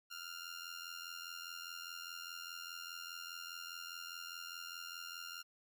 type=tone with amplitude modulation; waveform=15% pulse; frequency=1400 Hz; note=F6; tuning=4 cents sharp; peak=-36 dBFS; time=0.1-5.43 s; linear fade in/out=20 ms; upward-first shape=sine; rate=84.9 Hz; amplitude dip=70%; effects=none